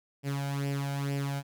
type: tone with flanger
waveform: sawtooth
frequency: 140 Hz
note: C#3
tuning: 18 cents sharp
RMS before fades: -32 dBFS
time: 0.23-1.43 s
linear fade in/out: 50 ms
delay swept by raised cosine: 0.38 to 1.34 ms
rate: 2.2 Hz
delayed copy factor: +0.65
effects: none